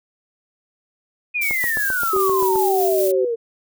sine exponential sweep, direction down, 2509 to 450.5 Hz, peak -19 dBFS, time 1.34-3.36 s, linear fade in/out 20 ms
violet noise with tremolo, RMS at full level -26 dBFS, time 1.41-3.12 s, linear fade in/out 10 ms, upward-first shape square, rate 5.1 Hz, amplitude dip 25%
click train, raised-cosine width 1 ms, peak -16 dBFS, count 9, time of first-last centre 1.51-2.557 s, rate 7.64 Hz
sine tone with vibrato, 382 Hz, G4, 45 cents flat, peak -17 dBFS, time 2.13-3.25 s, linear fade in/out 5 ms, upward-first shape square, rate 1.8 Hz, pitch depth 10 cents each way
effects none

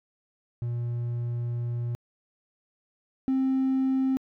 triangle tone pair in turn, 119.4 / 264.2 Hz, A#2 / C4, +42 / +17 cents, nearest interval octave + major second, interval 1375 cents, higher second, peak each -25 / -19 dBFS, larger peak second, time 0.62-1.95 / 3.28-4.17 s, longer first, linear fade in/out 0 ms, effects tanh soft clip ceiling -17 dBFS

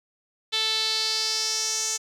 sawtooth tone with band-pass filter sweep, 440 Hz, A4, in tune, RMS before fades -26 dBFS, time 0.52-1.98 s, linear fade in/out 20 ms, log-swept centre 3700 to 6500 Hz, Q 4.4, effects none

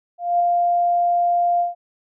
sine tone with ADSR envelope, 698.5 Hz, F5, in tune, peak -13 dBFS, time 0.18-1.75 s, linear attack 220 ms, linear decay 3 ms, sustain -2 dB, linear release 150 ms, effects none

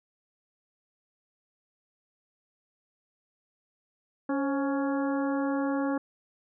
harmonic tone with a mistuned harmonic, 278.9 Hz, C#4, 11 cents sharp, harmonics 1 / 2 / 3 / 4 / 5 / 6, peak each -27 / -33 / -37 / -39 / -41 / -43 dBFS, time 4.29-5.98 s, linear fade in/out 5 ms, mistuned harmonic 2, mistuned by -59 cents, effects none

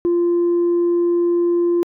sine tone, 346.2 Hz, F4, 15 cents flat, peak -12 dBFS, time 0.05-1.83 s, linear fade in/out 0 ms, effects tanh soft clip ceiling -12 dBFS

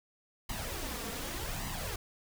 pink noise with flanger, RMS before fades -38 dBFS, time 0.49-1.96 s, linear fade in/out 5 ms, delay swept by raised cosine 1 to 4.4 ms, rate 0.85 Hz, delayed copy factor +0.6, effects none

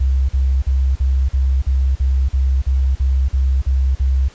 sine tone bursts, 66.1 Hz, C2, 18 cents sharp, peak -12 dBFS, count 13, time 0-4.286 s, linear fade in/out 10 ms, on 290 ms, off 43 ms, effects pink hiss -45 dBFS RMS until 4.34 s + resampled to 16000 Hz

